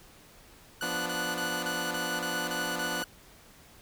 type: tone bursts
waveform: sawtooth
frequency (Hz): 1477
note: F#6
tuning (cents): -3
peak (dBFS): -29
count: 8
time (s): 0.81-3.041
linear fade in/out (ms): 2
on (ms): 250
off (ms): 33
type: chord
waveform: 10% pulse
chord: B diminished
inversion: second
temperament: equal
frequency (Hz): 174.61 / 246.9 / 293.7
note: F3 / B3 / D4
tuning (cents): 0 / 0 / 0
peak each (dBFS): -29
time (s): 0.82-3.03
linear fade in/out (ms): 5
effects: pink hiss -55 dBFS RMS until 3.81 s